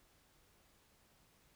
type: silence
effects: pink hiss -70 dBFS RMS until 1.55 s